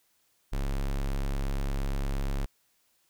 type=tone; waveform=square; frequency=34.3 Hz; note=C#1; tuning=17 cents flat; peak=-28 dBFS; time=0.52-2.46 s; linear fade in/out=10 ms; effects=white hiss -70 dBFS RMS until 3.09 s